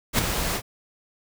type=noise with ADSR envelope; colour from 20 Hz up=pink; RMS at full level=-18 dBFS; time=0.13-0.62 s; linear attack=56 ms; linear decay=7 ms; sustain=-8 dB; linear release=63 ms; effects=none